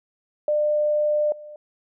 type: tone with level steps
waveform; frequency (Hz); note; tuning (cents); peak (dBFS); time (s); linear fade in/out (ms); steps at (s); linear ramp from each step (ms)
sine; 599; D5; +34; -18 / -37; 0.48-1.56; 2; 1.32; 2
effects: none